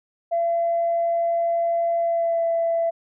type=tone with pitch glide; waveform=sine; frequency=678 to 668.7 Hz; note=E5 to E5; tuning=+49 to +25 cents; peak=-18 dBFS; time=0.31-2.91 s; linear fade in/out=20 ms; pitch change=-24 cents; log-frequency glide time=1.98-2.44 s; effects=tanh soft clip ceiling -14 dBFS